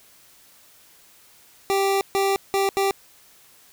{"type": "tone bursts at uneven times", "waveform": "25% pulse", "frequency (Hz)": 392, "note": "G4", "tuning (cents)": 0, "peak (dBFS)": -15, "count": 4, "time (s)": [[1.7, 2.01], [2.15, 2.36], [2.54, 2.69], [2.77, 2.91]], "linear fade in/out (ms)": 0, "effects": ["white hiss -53 dBFS RMS until 3.72 s"]}